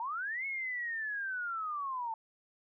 sine linear two-way sweep, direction up then down, 880 to 2203 to 880 Hz, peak -34 dBFS, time 0-2.14 s, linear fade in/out 2 ms, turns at 0.46 s, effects none

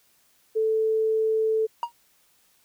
sine tone, 440 Hz, A4, in tune, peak -20 dBFS, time 0.55-1.67 s, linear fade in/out 20 ms
triangle tone with exponential decay, 945 Hz, A#5, 23 cents sharp, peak -18 dBFS, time 1.83-1.92 s, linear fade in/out 1 ms, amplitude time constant 18 ms
effects white hiss -63 dBFS RMS until 2.64 s

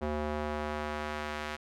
square tone with band-pass filter sweep, 75.2 Hz, D2, 42 cents sharp, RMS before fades -35 dBFS, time 0.01-1.57 s, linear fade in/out 20 ms, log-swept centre 550 to 1900 Hz, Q 0.72, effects none

